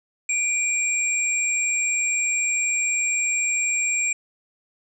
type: tone pair together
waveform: sine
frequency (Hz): 2373 / 7543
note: D7 / A#8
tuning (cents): +17 / +19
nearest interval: octave + minor sixth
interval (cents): 2002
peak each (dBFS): -23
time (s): 0.29-4.13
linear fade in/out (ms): 5
effects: none